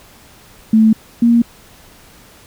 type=tone pair in turn; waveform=sine; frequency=220 / 234.7 Hz; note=A3 / A#3; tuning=0 / +12 cents; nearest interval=minor second; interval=112 cents; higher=second; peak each=-6 / -7 dBFS; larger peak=first; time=0.73-0.93 / 1.22-1.42 s; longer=neither; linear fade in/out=5 ms; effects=pink hiss -44 dBFS RMS until 2.46 s